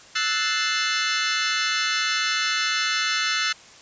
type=chord; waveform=20% pulse; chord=F# half-diminished seventh; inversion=third; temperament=equal; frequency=1318.5 / 1480 / 1760 / 2093 Hz; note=E6 / F#6 / A6 / C7; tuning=0 / 0 / 0 / 0 cents; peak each=-22 dBFS; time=0.15-3.53 s; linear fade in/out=10 ms; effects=white hiss -47 dBFS RMS until 3.81 s + resampled to 16000 Hz